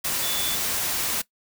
sine tone in noise, 3473 Hz, A7, 23 cents flat, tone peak -29 dBFS, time 0.22-0.56 s, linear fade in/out 10 ms, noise white, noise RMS -26 dBFS, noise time 0.04-1.22 s, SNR -6 dB, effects noise-tail reverb RT60 0.1 s tail -19 dB re dry

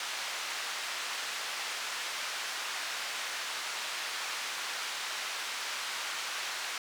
pink band-pass noise, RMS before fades -37 dBFS, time 0-6.78 s, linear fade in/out 2 ms, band 1200 to 6300 Hz, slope 12 dB/octave, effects none

